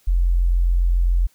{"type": "tone", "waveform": "sine", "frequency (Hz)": 43.65, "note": "F1", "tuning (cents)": 0, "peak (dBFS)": -14, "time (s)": [0.07, 1.27], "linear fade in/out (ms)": 10, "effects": ["white hiss -59 dBFS RMS until 1.34 s"]}